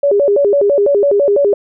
sine tone with vibrato, 479.9 Hz, B4, 50 cents flat, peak -8 dBFS, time 0.03-1.54 s, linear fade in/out 5 ms, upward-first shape square, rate 6 Hz, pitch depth 290 cents each way, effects none

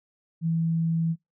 sine tone, 164.4 Hz, E3, 4 cents flat, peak -22 dBFS, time 0.41-1.16 s, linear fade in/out 50 ms, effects noise-tail reverb RT60 0.2 s tail -25 dB re dry

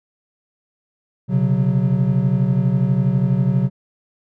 triangle chord, B suspended second, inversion none, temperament equal with one note detuned, 126.36 / 138.59 / 185 Hz, B2 / C#3 / F#3, +40 / 0 / 0 cents, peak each -17 dBFS, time 1.28-3.7 s, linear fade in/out 50 ms, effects none

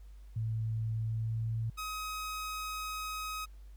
sine tone with pitch glide, 111.3 to 112.66 Hz, A2 to A2, +20 to +41 cents, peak -31 dBFS, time 0.36-1.7 s, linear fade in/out 5 ms, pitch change +21 cents, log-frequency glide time 0.95-1.55 s
sawtooth tone, 1265 Hz, D#6, 28 cents sharp, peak -33 dBFS, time 1.77-3.46 s, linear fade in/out 20 ms
effects added 50 Hz sine -48 dBFS peak until 3.76 s + pink hiss -70 dBFS RMS until 3.76 s

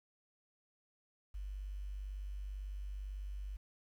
sine tone, 49 Hz, G1, in tune, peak -40 dBFS, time 1.34-3.57 s, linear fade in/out 10 ms, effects 11-bit

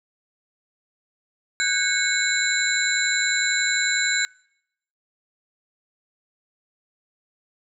sine tone cluster, 1502 / 1613 / 2197 / 3984 / 7280 Hz, F#6 / G6 / C#7 / B7 / A#8, +26 / +49 / -16 / +14 / -42 cents, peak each -26 dBFS, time 1.6-4.25 s, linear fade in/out 0 ms, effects noise-tail reverb RT60 0.8 s tail -26 dB re dry

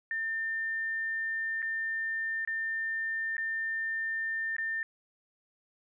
sine tone with dropouts, 1800 Hz, A6, 39 cents sharp, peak -30 dBFS, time 0.11-4.83 s, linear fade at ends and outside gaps 1 ms, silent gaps 1.62-1.626 / 2.45-2.475 / 3.368-3.38 / 4.566-4.583 s, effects none

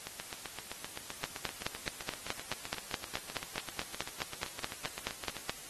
two click trains, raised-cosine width 0.2 ms, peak -21 / -15 dBFS, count 42 / 21, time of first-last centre 0.07-5.367 / 1.24-5.495 s, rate 7.74 / 4.7 Hz, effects white hiss -48 dBFS RMS until 5.69 s + AAC 32 kbps

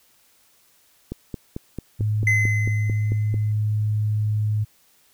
click train, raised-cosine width 3 ms, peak -16 dBFS, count 11, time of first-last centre 1.12-3.342 s, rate 4.5 Hz
sine tone, 106.4 Hz, G#2, 42 cents sharp, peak -19 dBFS, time 1.99-4.65 s, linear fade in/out 20 ms
triangle tone with exponential decay, 2047 Hz, C7, 38 cents flat, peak -14 dBFS, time 2.27-3.52 s, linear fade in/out 2 ms, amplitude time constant 270 ms
effects white hiss -59 dBFS RMS until 5.13 s

